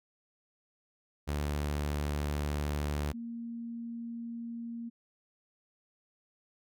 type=tone pair in turn; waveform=sawtooth / sine; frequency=73.42 / 233.1 Hz; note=D2 / A#3; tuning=0 / 0 cents; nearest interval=octave + minor sixth; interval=2000 cents; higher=second; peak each=-27 / -37 dBFS; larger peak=first; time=1.27-3.13 / 3.13-4.9 s; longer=first; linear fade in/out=20 ms; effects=none